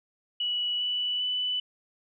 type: tone with pitch steps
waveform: sine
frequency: 2939 / 2963 / 2987 Hz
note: F#7 / F#7 / F#7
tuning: -12 / +2 / +16 cents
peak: -26 dBFS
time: 0.4-1.6 s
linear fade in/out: 5 ms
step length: 400 ms
effects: none